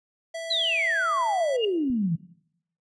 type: tone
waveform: square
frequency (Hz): 659.3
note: E5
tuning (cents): 0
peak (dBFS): -31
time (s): 0.34-1.57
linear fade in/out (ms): 10
type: exponential sweep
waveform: sine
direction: down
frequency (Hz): 4148 to 153.7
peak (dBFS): -22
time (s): 0.5-2.16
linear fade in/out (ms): 10
type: tone with exponential growth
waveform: sine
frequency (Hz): 2835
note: F7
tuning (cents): +25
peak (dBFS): -22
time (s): 1.54-1.65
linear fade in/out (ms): 5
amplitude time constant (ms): 22
type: click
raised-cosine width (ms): 5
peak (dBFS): -30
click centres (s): 1.901
effects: noise-tail reverb RT60 0.7 s tail -17 dB re dry + resampled to 22050 Hz